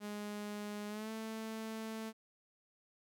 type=tone with pitch glide; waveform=sawtooth; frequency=207.7 to 221.3 Hz; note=G#3 to A3; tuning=0 to +10 cents; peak=-37 dBFS; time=0-2.13 s; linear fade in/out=50 ms; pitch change=+110 cents; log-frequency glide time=0.88-1.11 s; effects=none